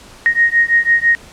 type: beating tone pair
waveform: sine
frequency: 1864.7 / 1870.7 Hz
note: A#6 / A#6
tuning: 0 / +6 cents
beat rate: 6 Hz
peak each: -13 dBFS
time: 0.26-1.15 s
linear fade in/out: 0 ms
effects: pink hiss -40 dBFS RMS until 1.32 s + low-pass 9000 Hz 12 dB/octave